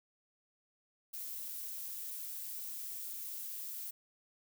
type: noise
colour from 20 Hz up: violet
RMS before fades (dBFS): -43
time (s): 1.13-3.91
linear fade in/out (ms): 10
effects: none